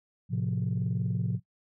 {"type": "chord", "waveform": "sine", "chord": "F major", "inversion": "first", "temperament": "equal with one note detuned", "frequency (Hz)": [110, 130.81, 176.13], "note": ["A2", "C3", "F3"], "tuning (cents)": [0, 0, 15], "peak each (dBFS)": -30, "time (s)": [0.29, 1.4], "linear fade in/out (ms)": 50, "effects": ["noise-tail reverb RT60 0.1 s tail -19 dB re dry", "tanh soft clip ceiling -21 dBFS"]}